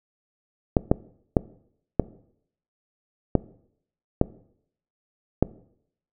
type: clicks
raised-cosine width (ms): 2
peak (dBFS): -3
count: 7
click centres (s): 0.768 / 0.915 / 1.368 / 1.997 / 3.353 / 4.214 / 5.426
effects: noise-tail reverb RT60 0.7 s tail -20 dB re dry